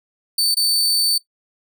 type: tone with dropouts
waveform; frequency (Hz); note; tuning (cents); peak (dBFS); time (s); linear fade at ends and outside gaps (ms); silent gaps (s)
sawtooth; 4543; C#8; +42; -13; 0.38-1.18; 5; 0.545-0.568
effects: noise-tail reverb RT60 0.1 s tail -18 dB re dry